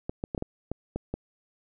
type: clicks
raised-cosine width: 2 ms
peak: -17 dBFS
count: 8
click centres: 0.095 / 0.239 / 0.348 / 0.378 / 0.424 / 0.716 / 0.96 / 1.14 s
effects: none